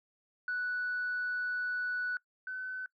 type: tone pair in turn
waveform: sine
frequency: 1480 / 1513.7 Hz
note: F#6 / F#6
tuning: 0 / +39 cents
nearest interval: unison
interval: 39 cents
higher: second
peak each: -30 / -36 dBFS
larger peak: first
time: 0.48-2.17 / 2.47-2.86 s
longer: first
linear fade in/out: 2 ms
effects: noise-tail reverb RT60 0.1 s tail -22 dB re dry + tanh soft clip ceiling -28 dBFS